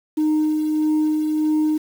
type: tone with tremolo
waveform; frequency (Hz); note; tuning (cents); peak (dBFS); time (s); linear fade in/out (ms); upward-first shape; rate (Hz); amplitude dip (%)
sine; 307.9; D#4; -18; -13; 0.17-1.78; 10; sine; 1.6; 40
effects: tanh soft clip ceiling -14 dBFS + 7-bit